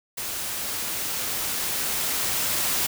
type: noise with level ramp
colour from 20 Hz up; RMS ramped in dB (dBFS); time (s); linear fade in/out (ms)
white; -31 to -24; 0.17-2.87; 10
effects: none